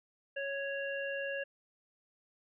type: harmonic tone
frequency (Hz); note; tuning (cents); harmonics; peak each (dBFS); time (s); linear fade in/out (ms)
554.4; C#5; 0; 1 / 3 / 5; -37 / -39 / -43; 0.36-1.44; 10
effects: none